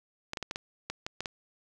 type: clicks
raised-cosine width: 0.2 ms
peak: -17 dBFS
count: 9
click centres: 0.334 / 0.372 / 0.427 / 0.511 / 0.559 / 0.9 / 1.065 / 1.206 / 1.258 s
effects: none